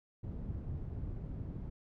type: low-pass noise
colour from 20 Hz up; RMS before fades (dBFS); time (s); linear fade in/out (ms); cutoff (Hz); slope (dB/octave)
white; -41; 0.23-1.7; 10; 130; 12
effects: none